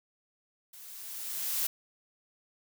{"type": "noise with level ramp", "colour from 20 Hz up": "blue", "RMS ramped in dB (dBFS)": [-50, -29], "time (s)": [0.73, 1.67], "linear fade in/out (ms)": 5, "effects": []}